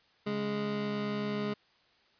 25% pulse tone pair together, 138.59 / 207.5 Hz, C#3 / G#3, 0 / -1 cents, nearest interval perfect fifth, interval 699 cents, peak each -37 / -28 dBFS, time 0.26-1.54 s, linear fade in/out 10 ms, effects white hiss -66 dBFS RMS until 2.19 s + resampled to 11025 Hz

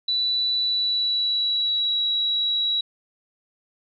sine tone with pitch glide, 3963 to 3886 Hz, B7 to B7, +5 to -29 cents, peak -20 dBFS, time 0.08-2.81 s, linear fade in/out 5 ms, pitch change -34 cents, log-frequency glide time 0.59-1.98 s, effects none

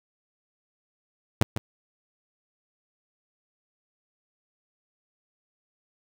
sawtooth tone with echo, 109.7 Hz, A2, 5 cents flat, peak -13 dBFS, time 1.41-1.43 s, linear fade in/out 0 ms, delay 150 ms, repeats 1, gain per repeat -10 dB, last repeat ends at 1.58 s, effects none

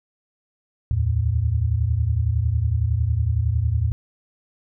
sine tone cluster, 70 / 80.9 / 111.8 Hz, C#2 / E2 / A2, +18 / -32 / +28 cents, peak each -28 / -21 / -21 dBFS, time 0.91-3.92 s, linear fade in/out 0 ms, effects none

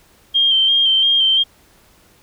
sine tone with vibrato, 3172 Hz, G7, 20 cents sharp, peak -11 dBFS, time 0.34-1.44 s, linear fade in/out 20 ms, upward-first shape square, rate 2.9 Hz, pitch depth 25 cents each way, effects pink hiss -52 dBFS RMS until 2.22 s

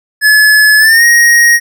square tone with pitch glide, 1712 to 1877.8 Hz, A6 to A#6, -48 to +12 cents, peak -4 dBFS, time 0.21-1.6 s, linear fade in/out 50 ms, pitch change +160 cents, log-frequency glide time 0.78-1.04 s, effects none

